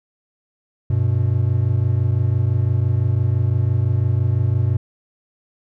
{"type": "tone pair together", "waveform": "triangle", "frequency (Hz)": [96.48, 122.4], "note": ["G2", "B2"], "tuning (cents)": [-27, -15], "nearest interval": "major third", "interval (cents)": 412, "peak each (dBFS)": -16, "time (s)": [0.9, 4.77], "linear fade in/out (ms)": 5, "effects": []}